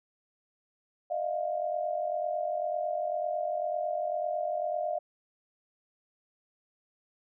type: tone cluster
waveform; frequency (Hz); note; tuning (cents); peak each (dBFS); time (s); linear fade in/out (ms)
sine; 612 / 654 / 702; D#5 / E5 / F5; -29 / -14 / +9; -32 / -38 / -32; 1.1-4.99; 10
effects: none